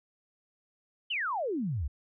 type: exponential sweep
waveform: sine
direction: down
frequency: 3170 to 61.74 Hz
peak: -29 dBFS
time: 1.1-1.88 s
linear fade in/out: 10 ms
effects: none